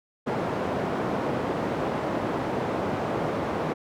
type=band-pass noise; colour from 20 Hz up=white; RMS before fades=-28 dBFS; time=0.26-3.74 s; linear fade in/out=20 ms; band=120 to 680 Hz; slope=12 dB/octave; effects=none